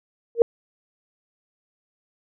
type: tone with exponential growth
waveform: sine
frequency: 466.2 Hz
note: A#4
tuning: in tune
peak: -6 dBFS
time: 0.35-0.42 s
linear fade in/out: 1 ms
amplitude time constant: 15 ms
effects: none